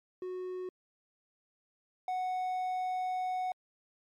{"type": "tone pair in turn", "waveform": "triangle", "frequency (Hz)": [367.2, 738.7], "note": ["F#4", "F#5"], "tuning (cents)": [-13, -3], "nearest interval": "octave", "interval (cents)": 1210, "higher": "second", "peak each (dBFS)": [-34, -29], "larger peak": "second", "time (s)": [[0.22, 0.69], [2.08, 3.52]], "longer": "second", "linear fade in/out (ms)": 2, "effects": ["MP3 96 kbps"]}